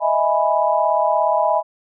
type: chord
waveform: sine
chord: E major seventh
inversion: third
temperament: equal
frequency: 622.3 / 659.3 / 830.6 / 987.8 Hz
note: D#5 / E5 / G#5 / B5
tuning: 0 / 0 / 0 / 0 cents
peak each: -20 dBFS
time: 0-1.63 s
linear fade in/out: 50 ms
effects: none